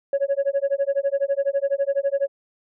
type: tone with tremolo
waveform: sine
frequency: 556 Hz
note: C#5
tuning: 5 cents sharp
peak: -14 dBFS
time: 0.13-2.28 s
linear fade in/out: 2 ms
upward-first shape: sine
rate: 12 Hz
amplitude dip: 100%
effects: tanh soft clip ceiling -15 dBFS